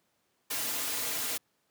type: noise with comb filter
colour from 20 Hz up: white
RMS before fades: -33 dBFS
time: 0.5-1.38 s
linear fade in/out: 10 ms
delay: 5.3 ms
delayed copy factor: -0.9
effects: pink hiss -74 dBFS RMS until 1.7 s + high-pass 150 Hz 12 dB/octave